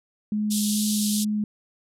sine tone with vibrato, 210 Hz, G#3, 19 cents sharp, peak -22 dBFS, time 0.32-1.44 s, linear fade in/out 2 ms, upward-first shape sine, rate 2.3 Hz, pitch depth 11 cents each way
white band-pass noise, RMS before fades -29 dBFS, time 0.5-1.25 s, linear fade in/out 20 ms, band 3200 to 12000 Hz, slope 48 dB/octave
effects none

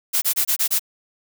blue noise bursts, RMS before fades -19 dBFS, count 6, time 0.13-0.795 s, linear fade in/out 20 ms, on 90 ms, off 25 ms, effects none

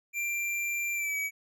square tone with pitch glide, 2367 to 2276 Hz, D7 to C#7, +13 to +45 cents, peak -30 dBFS, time 0.13-1.31 s, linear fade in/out 50 ms, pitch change -68 cents, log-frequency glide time 0.94-1.17 s, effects none

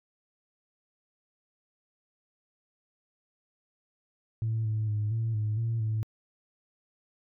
sine tone with pitch steps, 111.9 / 108.6 / 105.5 / 113.2 / 106.9 / 114.6 / 109.4 Hz, A2 / A2 / G#2 / A2 / A2 / A#2 / A2, +30 / -22 / +28 / +50 / -49 / -29 / -9 cents, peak -25 dBFS, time 4.42-6.03 s, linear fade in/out 0 ms, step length 230 ms, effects tanh soft clip ceiling -23 dBFS

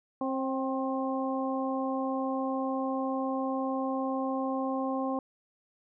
harmonic tone with a mistuned harmonic, 265.8 Hz, C4, 27 cents sharp, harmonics 1 / 2 / 3 / 4, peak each -31 / -34 / -36 / -37 dBFS, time 0.21-5.19 s, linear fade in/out 2 ms, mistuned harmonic 3, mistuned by -30 cents, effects none

